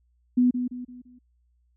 sine tone with echo, 247.8 Hz, B3, 6 cents sharp, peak -16 dBFS, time 0.37-0.51 s, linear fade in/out 10 ms, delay 170 ms, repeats 4, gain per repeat -8 dB, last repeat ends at 1.19 s, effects added 60 Hz sine -63 dBFS peak until 1.76 s

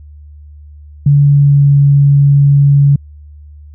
sine tone with pitch glide, 143.1 to 141.46 Hz, D3 to C#3, -45 to +35 cents, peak -4 dBFS, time 1.06-2.96 s, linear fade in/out 5 ms, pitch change -20 cents, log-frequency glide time 1.21-1.73 s, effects added 74 Hz sine -32 dBFS peak until 3.74 s

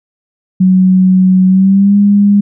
sine tone with pitch glide, 186.1 to 202.9 Hz, F#3 to G#3, +10 to -40 cents, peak -4 dBFS, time 0.6-2.41 s, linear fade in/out 10 ms, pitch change +150 cents, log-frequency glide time 1.47-1.96 s, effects none

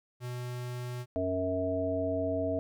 square tone, 123.47 Hz, B2, in tune, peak -36 dBFS, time 0.2-1.06 s, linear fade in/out 50 ms
harmonic tone, 92.5 Hz, F#2, in tune, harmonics 1 / 3 / 5 / 7, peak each -37 / -34 / -36 / -31 dBFS, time 1.16-2.59 s, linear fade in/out 0 ms
effects none

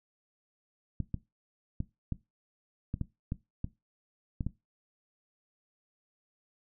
clicks, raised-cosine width 5 ms, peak -20 dBFS, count 10, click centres 1.003 / 1.143 / 1.804 / 2.123 / 2.941 / 3.013 / 3.321 / 3.644 / 4.408 / 4.466 s, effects noise-tail reverb RT60 0.2 s tail -17 dB re dry

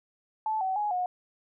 sine tone with pitch steps, 871 / 758 / 835 / 725 Hz, A5 / F#5 / G#5 / F#5, -18 / +42 / +9 / -35 cents, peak -26 dBFS, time 0.46-1.06 s, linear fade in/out 2 ms, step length 150 ms, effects none

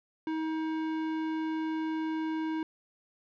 sine tone with tanh clipping, 317.3 Hz, D#4, 34 cents sharp, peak -32 dBFS, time 0.27-2.63 s, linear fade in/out 2 ms, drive 16 dB, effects none

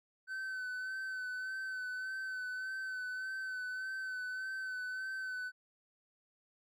triangle tone with vibrato, 1522 Hz, F#6, 48 cents sharp, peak -36 dBFS, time 0.27-5.52 s, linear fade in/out 50 ms, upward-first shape sine, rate 1.7 Hz, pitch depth 25 cents each way, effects none

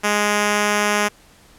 5% pulse tone, 207.6 Hz, G#3, in tune, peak -5 dBFS, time 0.03-1.09 s, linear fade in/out 20 ms, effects pink hiss -50 dBFS RMS until 1.58 s + low-pass 12000 Hz 12 dB/octave

